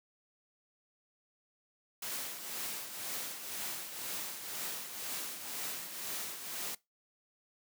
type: noise with tremolo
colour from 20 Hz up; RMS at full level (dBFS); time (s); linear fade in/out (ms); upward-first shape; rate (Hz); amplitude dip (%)
white; -38; 2.02-6.75; 5; triangle; 2; 60
effects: noise-tail reverb RT60 0.2 s tail -21 dB re dry + high-pass 150 Hz 12 dB/octave